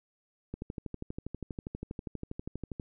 click train, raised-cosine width 3 ms, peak -24 dBFS, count 29, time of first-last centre 0.54-2.798 s, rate 12.4 Hz, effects none

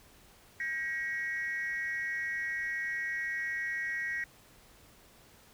sine tone with amplitude modulation, 1900 Hz, A#6, 33 cents sharp, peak -27 dBFS, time 0.6-4.24 s, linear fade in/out 2 ms, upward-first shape sine, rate 296 Hz, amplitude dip 90%, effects tanh soft clip ceiling -25 dBFS + pink hiss -59 dBFS RMS until 5.53 s

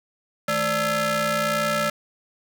sawtooth ring-modulated tone, 370.5 Hz, F#4, 2 cents sharp, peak -14 dBFS, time 0.48-1.9 s, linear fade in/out 5 ms, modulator 957 Hz, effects none

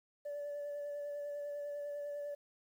sine tone with vibrato, 580 Hz, D5, 22 cents flat, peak -37 dBFS, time 0.25-2.35 s, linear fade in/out 10 ms, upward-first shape sine, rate 10 Hz, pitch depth 15 cents each way, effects tanh soft clip ceiling -37 dBFS + 11-bit

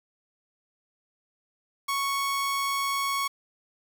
sawtooth tone, 1108 Hz, C#6, 1 cent flat, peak -22 dBFS, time 1.88-3.28 s, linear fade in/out 10 ms, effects 8-bit

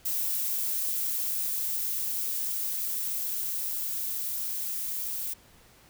violet noise with level ramp, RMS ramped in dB -29 to -33 dBFS, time 0.05-5.34 s, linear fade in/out 10 ms, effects pink hiss -57 dBFS RMS until 5.89 s

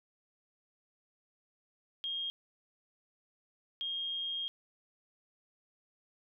sine tone bursts at uneven times, 3236 Hz, G#7, 46 cents flat, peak -34 dBFS, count 2, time 2.04-2.3 / 3.81-4.48 s, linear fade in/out 0 ms, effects none

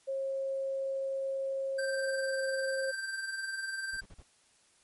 sine tone with pitch glide, 540 to 535.3 Hz, C#5 to C5, -45 to +39 cents, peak -31 dBFS, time 0.07-2.92 s, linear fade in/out 20 ms, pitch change -16 cents, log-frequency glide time 1.92-2.41 s
square tone with tremolo, 1568 Hz, G6, in tune, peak -33 dBFS, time 1.78-4.01 s, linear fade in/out 10 ms, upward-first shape triangle, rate 20 Hz, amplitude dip 55%
brown noise bursts, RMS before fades -50 dBFS, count 4, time 3.93-4.226 s, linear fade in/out 5 ms, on 44 ms, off 40 ms
effects white hiss -66 dBFS RMS until 4.83 s + MP3 48 kbps

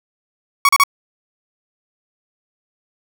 30% pulse tone bursts, 1118 Hz, C#6, 14 cents sharp, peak -6 dBFS, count 3, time 0.65-0.837 s, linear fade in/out 2 ms, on 39 ms, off 35 ms, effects none

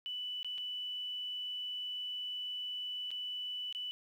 sine tone with dropouts, 2978 Hz, F#7, 11 cents sharp, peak -37 dBFS, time 0.06-3.91 s, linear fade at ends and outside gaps 0 ms, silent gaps 0.43-0.446 / 0.579-0.582 / 3.106-3.114 / 3.726-3.749 s, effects 11-bit

